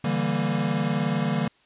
square chord, E half-diminished seventh, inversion third, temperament equal with one note detuned, 145.4 / 164.81 / 196 / 233.1 Hz, D3 / E3 / G3 / Bb3, -17 / 0 / 0 / 0 cents, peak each -29 dBFS, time 0.04-1.48 s, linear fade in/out 5 ms, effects white hiss -61 dBFS RMS until 1.65 s + resampled to 8000 Hz

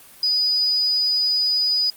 sine tone, 4955 Hz, D#8, 8 cents flat, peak -16 dBFS, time 0.23-1.9 s, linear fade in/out 2 ms, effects white hiss -46 dBFS RMS until 1.96 s + Opus 32 kbps

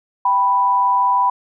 sine tone pair together, 786.1 / 987.8 Hz, G5 / B5, +5 / 0 cents, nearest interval major third, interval 395 cents, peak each -21 / -13 dBFS, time 0.25-1.3 s, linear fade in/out 5 ms, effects none

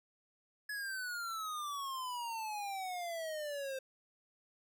square exponential sweep, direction down, 1704 to 523.3 Hz, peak -39 dBFS, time 0.69-3.79 s, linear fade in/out 5 ms, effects none

